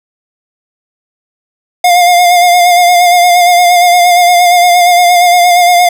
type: tone with vibrato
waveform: square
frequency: 707 Hz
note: F5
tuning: 21 cents sharp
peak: -4 dBFS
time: 1.84-5.89 s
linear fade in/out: 5 ms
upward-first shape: sine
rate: 8.6 Hz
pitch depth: 32 cents each way
effects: none